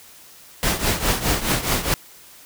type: noise with tremolo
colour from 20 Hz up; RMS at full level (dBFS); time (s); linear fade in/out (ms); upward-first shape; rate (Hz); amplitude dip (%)
pink; -18; 0.63-1.94; 0; triangle; 4.8; 80
effects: white hiss -46 dBFS RMS until 2.45 s